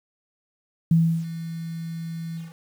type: tone with ADSR envelope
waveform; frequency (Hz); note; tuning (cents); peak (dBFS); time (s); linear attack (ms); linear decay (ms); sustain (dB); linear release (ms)
sine; 164.81; E3; 0; -13; 0.91-2.54; 4; 330; -16; 170
effects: 8-bit